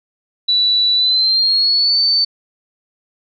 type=tone with pitch glide; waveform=sine; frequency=3951 to 4539 Hz; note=B7 to C#8; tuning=0 to +40 cents; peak=-11 dBFS; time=0.48-2.25 s; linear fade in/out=10 ms; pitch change=+240 cents; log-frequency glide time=0.95-1.99 s; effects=none